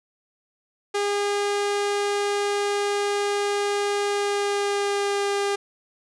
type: tone with pitch glide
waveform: sawtooth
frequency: 406.9 to 402.2 Hz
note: G#4 to G4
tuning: -35 to +44 cents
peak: -18 dBFS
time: 0.94-5.56 s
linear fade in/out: 10 ms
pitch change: -21 cents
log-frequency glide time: 4.07-5.28 s
effects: resampled to 22050 Hz + 10-bit